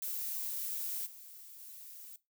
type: noise with level steps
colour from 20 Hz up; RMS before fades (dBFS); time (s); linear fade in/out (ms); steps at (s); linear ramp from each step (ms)
violet; -38 / -52 / -50; 0.02-2.16; 2; 1.05 / 1.59; 20
effects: noise-tail reverb RT60 0.2 s tail -17 dB re dry